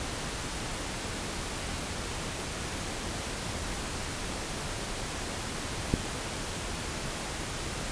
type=click; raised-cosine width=3 ms; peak=-10 dBFS; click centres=5.939 s; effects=pink hiss -35 dBFS RMS until 7.91 s + resampled to 22050 Hz